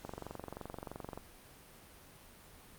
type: click train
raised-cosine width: 1 ms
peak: -28 dBFS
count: 27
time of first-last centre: 0.05-1.176 s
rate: 23.1 Hz
effects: pink hiss -57 dBFS RMS until 2.78 s + Opus 48 kbps